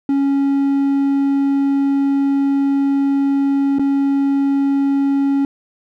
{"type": "tone with dropouts", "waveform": "triangle", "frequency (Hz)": 277.2, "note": "C#4", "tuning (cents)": 0, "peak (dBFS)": -11, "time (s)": [0.09, 5.45], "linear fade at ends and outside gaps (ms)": 2, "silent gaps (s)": [3.786, 3.794], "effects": []}